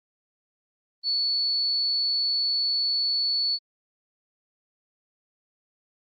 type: tone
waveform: sine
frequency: 4435 Hz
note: C#8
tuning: in tune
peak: -22 dBFS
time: 1.03-3.59 s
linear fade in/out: 50 ms
effects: Opus 24 kbps